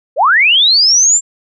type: linear sweep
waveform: sine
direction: up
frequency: 459 to 7459 Hz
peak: -6 dBFS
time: 0.16-1.21 s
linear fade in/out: 50 ms
effects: none